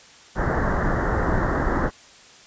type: low-pass noise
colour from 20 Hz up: pink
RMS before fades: -22 dBFS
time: 0.35-1.91 s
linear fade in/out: 50 ms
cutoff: 1900 Hz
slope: 96 dB/octave
effects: white hiss -48 dBFS RMS until 2.46 s + resampled to 16000 Hz